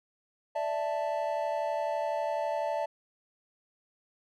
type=chord; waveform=triangle; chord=D suspended second; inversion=none; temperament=equal; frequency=587.3 / 659.3 / 880 Hz; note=D5 / E5 / A5; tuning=0 / 0 / 0 cents; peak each=-31 / -31 / -32 dBFS; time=0.55-2.86 s; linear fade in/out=10 ms; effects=none